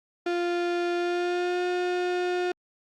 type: tone with pitch glide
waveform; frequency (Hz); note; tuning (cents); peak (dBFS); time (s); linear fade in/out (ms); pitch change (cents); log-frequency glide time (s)
35% pulse; 348.9 to 358.5; F4 to F4; -2 to +45; -23; 0.26-2.52; 5; +47; 0.96-1.64
effects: low-pass 4000 Hz 12 dB/octave + Opus 48 kbps